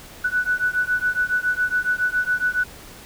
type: beating tone pair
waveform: sine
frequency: 1480 / 1487.2 Hz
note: F#6 / F#6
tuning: 0 / +8 cents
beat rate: 7.2 Hz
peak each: -22 dBFS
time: 0.24-2.64 s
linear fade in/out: 10 ms
effects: pink hiss -42 dBFS RMS until 3.05 s